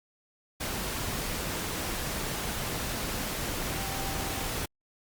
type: tone in noise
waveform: sine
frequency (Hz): 780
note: G5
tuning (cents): -9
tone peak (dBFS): -41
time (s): 3.7-4.48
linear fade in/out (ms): 10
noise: pink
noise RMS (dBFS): -33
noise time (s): 0.6-4.66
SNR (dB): -11
effects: Opus 48 kbps